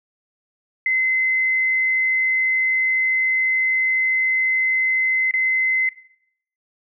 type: tone with dropouts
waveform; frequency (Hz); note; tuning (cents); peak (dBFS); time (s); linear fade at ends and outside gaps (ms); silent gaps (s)
sine; 2053; C7; -33; -16; 0.86-5.89; 2; 5.311-5.338
effects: noise-tail reverb RT60 0.7 s tail -18 dB re dry